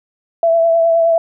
sine tone with vibrato, 665 Hz, E5, 15 cents sharp, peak -9 dBFS, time 0.43-1.18 s, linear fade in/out 2 ms, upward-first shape triangle, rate 9.6 Hz, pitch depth 26 cents each way, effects none

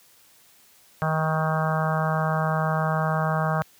harmonic tone with a mistuned harmonic, 157.7 Hz, D#3, 24 cents sharp, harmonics 1 / 3 / 4 / 5 / 6 / 7 / 8 / 9 / 10, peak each -24 / -36 / -29 / -30 / -35 / -31 / -32 / -36 / -34 dBFS, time 1.02-3.62 s, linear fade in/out 0 ms, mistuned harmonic 3, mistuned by +23 cents, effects white hiss -56 dBFS RMS until 3.79 s + high-pass 60 Hz 12 dB/octave

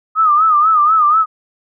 sine tone with vibrato, 1244.5 Hz, D#6, in tune, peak -8 dBFS, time 0.15-1.26 s, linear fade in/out 50 ms, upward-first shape sine, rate 4.1 Hz, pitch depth 100 cents each way, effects none

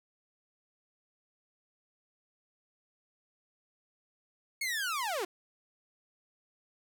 sawtooth linear sweep, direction down, 2217 to 329.3 Hz, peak -28 dBFS, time 4.61-5.25 s, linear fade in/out 5 ms, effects none

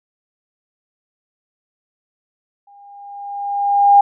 sine tone with exponential growth, 807 Hz, G#5, 50 cents flat, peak -4 dBFS, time 2.67-4.01 s, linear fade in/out 5 ms, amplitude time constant 290 ms, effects none

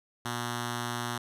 5% pulse tone with notch filter, 120 Hz, B2, 49 cents flat, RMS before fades -34 dBFS, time 0.25-1.18 s, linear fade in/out 5 ms, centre 510 Hz, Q 1, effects resampled to 32000 Hz + 10-bit

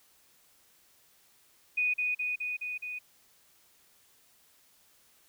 sine tone with echo, 2479 Hz, D#7, 7 cents flat, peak -25 dBFS, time 1.77-1.94 s, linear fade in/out 10 ms, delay 210 ms, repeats 5, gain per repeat -2 dB, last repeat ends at 2.99 s, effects white hiss -64 dBFS RMS until 5.28 s

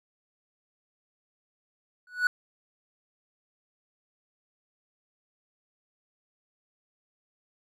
triangle tone with exponential growth, 1474 Hz, F#6, 7 cents flat, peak -15 dBFS, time 2.07-2.27 s, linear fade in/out 2 ms, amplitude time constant 43 ms, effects none

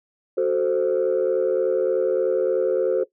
sine chord, F# diminished, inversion none, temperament equal, 370 / 440 / 523.3 Hz, F#4 / A4 / C5, 0 / 0 / 0 cents, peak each -21 dBFS, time 0.37-3.04 s, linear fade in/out 10 ms, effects noise-tail reverb RT60 0.1 s tail -17 dB re dry + tanh soft clip ceiling -13 dBFS

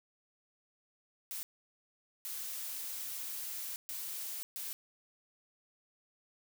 blue noise bursts at uneven times, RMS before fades -41 dBFS, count 4, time 1.31-1.43 / 2.25-3.76 / 3.89-4.43 / 4.56-4.73 s, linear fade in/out 0 ms, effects none

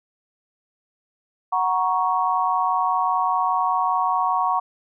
sine chord, F# major, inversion none, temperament equal with one note detuned, 740 / 943.7 / 1108.7 Hz, F#5 / A#5 / C#6, 0 / +21 / 0 cents, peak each -23 / -23 / -22 dBFS, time 1.52-4.6 s, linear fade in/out 10 ms, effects none

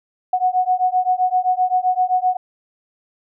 sine beating tone pair, 732 / 739.7 Hz, F#5 / F#5, -19 / -1 cents, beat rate 7.7 Hz, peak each -18 dBFS, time 0.33-2.37 s, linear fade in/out 5 ms, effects none

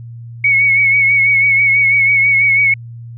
sine tone with vibrato, 2218 Hz, C#7, in tune, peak -8 dBFS, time 0.44-2.74 s, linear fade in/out 5 ms, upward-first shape triangle, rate 6.1 Hz, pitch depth 47 cents each way, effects added 117 Hz sine -28 dBFS peak until 3.17 s

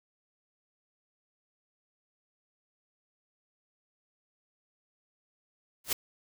white noise with exponential growth, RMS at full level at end -22 dBFS, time 5.84-5.93 s, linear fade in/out 5 ms, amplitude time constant 19 ms, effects none

